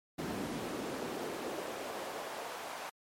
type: noise with high-pass filter sweep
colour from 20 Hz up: brown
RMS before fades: -40 dBFS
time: 0.18-2.9 s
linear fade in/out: 10 ms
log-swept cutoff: 230 to 820 Hz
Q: 1.3
effects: MP3 64 kbps